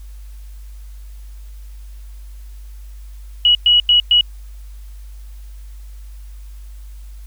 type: tone bursts at uneven times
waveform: sine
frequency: 2920 Hz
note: F#7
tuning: 24 cents flat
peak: -8 dBFS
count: 4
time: 3.45-3.55 / 3.66-3.8 / 3.89-4 / 4.11-4.21 s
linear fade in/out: 2 ms
effects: added 50 Hz sine -32 dBFS peak until 7.26 s + white hiss -53 dBFS RMS until 7.26 s